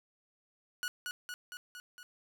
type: tone with echo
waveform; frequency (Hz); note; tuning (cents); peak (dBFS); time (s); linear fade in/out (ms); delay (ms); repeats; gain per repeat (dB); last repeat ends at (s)
sawtooth; 1463; F#6; -20; -30; 0.83-0.88; 0; 230; 5; -3; 2.03
effects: none